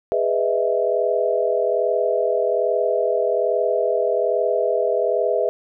sine chord, E major seventh, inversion first, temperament just, 412 / 494.4 / 618.1 / 659.3 Hz, G#4 / B4 / D#5 / E5, -14 / +2 / -12 / 0 cents, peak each -23 / -22 / -24 / -22 dBFS, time 0.12-5.49 s, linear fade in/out 0 ms, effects none

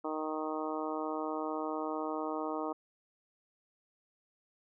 harmonic tone, 155.56 Hz, D#3, in tune, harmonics 2 / 3 / 4 / 5 / 6 / 7 / 8, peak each -38 / -40 / -41 / -42 / -43 / -43 / -44 dBFS, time 0.04-2.73 s, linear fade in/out 10 ms, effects none

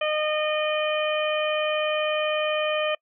harmonic tone, 612 Hz, D#5, 29 cents flat, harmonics 1 / 2 / 3 / 4 / 5, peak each -24 / -31 / -34 / -30 / -32 dBFS, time 0.01-2.95 s, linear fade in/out 5 ms, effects noise-tail reverb RT60 0.1 s tail -26 dB re dry

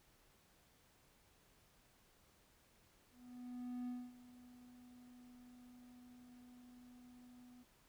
triangle tone with ADSR envelope, 246.9 Hz, B3, in tune, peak -39 dBFS, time 3.11-7.64 s, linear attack 770 ms, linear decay 240 ms, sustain -17 dB, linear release 21 ms, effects pink hiss -71 dBFS RMS until 7.88 s

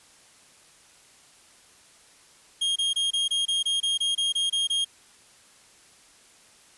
45% pulse tone bursts, 3240 Hz, G#7, 43 cents flat, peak -22 dBFS, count 13, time 2.61-4.848 s, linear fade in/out 10 ms, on 150 ms, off 24 ms, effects white hiss -55 dBFS RMS until 6.77 s + resampled to 24000 Hz

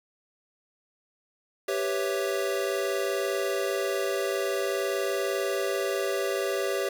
square chord, C# half-diminished seventh, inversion second, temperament equal, 392 / 493.9 / 554.4 / 659.3 Hz, G4 / B4 / C#5 / E5, 0 / 0 / 0 / 0 cents, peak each -30 / -35 / -32 / -36 dBFS, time 1.68-6.89 s, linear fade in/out 5 ms, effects 9-bit

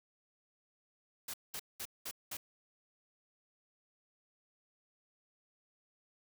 white noise bursts, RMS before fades -42 dBFS, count 5, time 1.28-2.37 s, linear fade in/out 5 ms, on 58 ms, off 200 ms, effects none

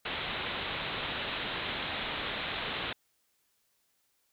white low-pass noise, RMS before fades -36 dBFS, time 0.05-2.93 s, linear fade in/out 5 ms, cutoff 3900 Hz, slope 96 dB/octave, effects white hiss -74 dBFS RMS until 4.32 s

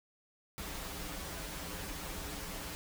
pink noise with comb filter, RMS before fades -42 dBFS, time 0.58-2.75 s, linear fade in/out 0 ms, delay 8.4 ms, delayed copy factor -0.75, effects none

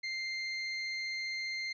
30% pulse tone, 2095 Hz, C7, 2 cents sharp, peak -32 dBFS, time 0.03-1.73 s, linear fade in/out 10 ms, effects resampled to 16000 Hz

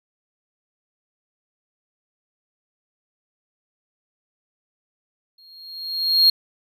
triangle tone with exponential growth, 4256 Hz, C8, 29 cents sharp, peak -8 dBFS, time 5.38-6.3 s, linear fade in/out 5 ms, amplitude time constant 200 ms, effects none

